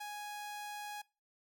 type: tone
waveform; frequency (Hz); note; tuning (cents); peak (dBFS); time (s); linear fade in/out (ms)
sawtooth; 830.6; G#5; 0; -38; 0-1.02; 10
effects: noise-tail reverb RT60 0.3 s tail -22 dB re dry